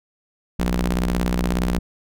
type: ring-modulated tone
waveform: sawtooth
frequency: 61.7 Hz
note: B1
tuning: 1 cent flat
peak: -12 dBFS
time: 0.59-1.79 s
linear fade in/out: 5 ms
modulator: 115 Hz
effects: none